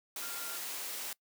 sine tone in noise, 1396.9 Hz, F6, in tune, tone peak -47 dBFS, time 0.22-0.57 s, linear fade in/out 2 ms, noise white, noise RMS -40 dBFS, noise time 0.16-1.13 s, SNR -10 dB, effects noise-tail reverb RT60 0.1 s tail -23 dB re dry + high-pass 300 Hz 12 dB/octave

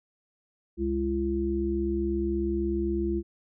harmonic tone, 68.2 Hz, C#2, 28 cents flat, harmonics 1 / 3 / 5, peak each -31 / -32 / -27 dBFS, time 0.77-3.23 s, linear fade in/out 50 ms, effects none

